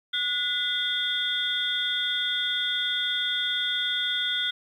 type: tone cluster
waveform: sine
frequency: 1456 / 2018 / 3284 / 3567 Hz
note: F#6 / B6 / G#7 / A7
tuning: -28 / +37 / -20 / +23 cents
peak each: -30 / -36 / -28 / -28 dBFS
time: 0.13-4.51 s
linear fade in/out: 10 ms
effects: tanh soft clip ceiling -14 dBFS + 10-bit